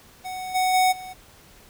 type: tone with level steps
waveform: square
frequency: 743 Hz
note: F#5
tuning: 7 cents sharp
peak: -31 / -20 / -17 / -36 dBFS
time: 0.24-1.14 s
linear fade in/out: 20 ms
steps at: 0.54 / 0.73 / 0.91 s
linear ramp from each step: 20 ms
effects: pink hiss -51 dBFS RMS until 1.69 s